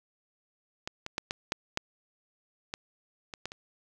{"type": "clicks", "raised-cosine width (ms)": 0.2, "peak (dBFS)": [-17, -19, -13, -14, -11, -11, -17, -22, -18, -25], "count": 10, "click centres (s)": [0.875, 1.064, 1.181, 1.309, 1.521, 1.774, 2.739, 3.338, 3.456, 3.519], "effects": []}